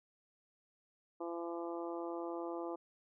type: harmonic tone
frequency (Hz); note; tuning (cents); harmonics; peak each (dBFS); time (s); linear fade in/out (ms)
169.8; F3; -48; 2 / 3 / 4 / 5 / 6 / 7; -41 / -45 / -47 / -49 / -51 / -52; 1.2-2.76; 10
effects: none